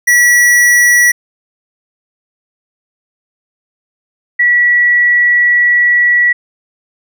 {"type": "tone pair in turn", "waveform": ["square", "sine"], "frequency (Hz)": [1940, 1940], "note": ["B6", "B6"], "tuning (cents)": [-31, -31], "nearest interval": "unison", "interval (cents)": 0, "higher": "neither", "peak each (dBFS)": -6, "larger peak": "neither", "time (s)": [[0.07, 1.12], [4.39, 6.33]], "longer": "second", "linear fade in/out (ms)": 10, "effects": []}